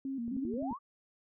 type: tone with vibrato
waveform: sine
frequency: 251.4 Hz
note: B3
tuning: 31 cents sharp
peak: -34 dBFS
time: 0.05-0.73 s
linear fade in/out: 2 ms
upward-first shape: square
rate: 3.8 Hz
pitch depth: 120 cents each way
type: click train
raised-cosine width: 3 ms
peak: -35 dBFS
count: 6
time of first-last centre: 0.28-0.711 s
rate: 11.6 Hz
type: exponential sweep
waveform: sine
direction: up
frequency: 174.61 to 1212 Hz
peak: -37 dBFS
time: 0.3-0.79 s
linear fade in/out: 50 ms
effects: none